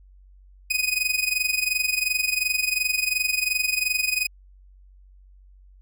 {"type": "tone with amplitude modulation", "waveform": "sawtooth", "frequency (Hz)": 2499, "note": "D#7", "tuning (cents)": 7, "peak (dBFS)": -15, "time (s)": [0.7, 4.27], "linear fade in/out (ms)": 10, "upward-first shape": "sine", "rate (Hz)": 22.8, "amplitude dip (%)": 80, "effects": ["added 47 Hz sine -48 dBFS peak until 5.81 s"]}